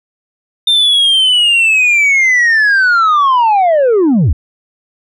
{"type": "linear sweep", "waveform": "sine", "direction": "down", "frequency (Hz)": [3624, 55], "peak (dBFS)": -4, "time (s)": [0.67, 4.33], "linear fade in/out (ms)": 5, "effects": ["tanh soft clip ceiling -6 dBFS"]}